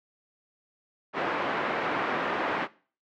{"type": "band-pass noise", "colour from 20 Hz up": "white", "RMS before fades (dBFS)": -29, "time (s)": [1.13, 2.68], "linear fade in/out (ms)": 50, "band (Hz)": [240, 1500], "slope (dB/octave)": 12, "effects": ["noise-tail reverb RT60 0.4 s tail -19 dB re dry", "low-pass 3000 Hz 12 dB/octave"]}